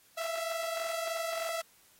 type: tone pair together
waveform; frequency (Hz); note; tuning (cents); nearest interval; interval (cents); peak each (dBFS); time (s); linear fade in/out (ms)
sawtooth; 656.8 / 680; E5 / F5; -6 / -46; minor second; 60; -30 / -35; 0.17-1.62; 10
effects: white hiss -63 dBFS RMS until 1.99 s + AAC 48 kbps